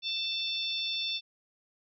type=harmonic tone with a mistuned harmonic; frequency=887 Hz; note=A5; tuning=14 cents sharp; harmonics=3 / 4 / 5 / 6; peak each=-38 / -32 / -39 / -40 dBFS; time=0.02-1.21 s; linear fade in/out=50 ms; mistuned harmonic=6; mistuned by=+21 cents; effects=none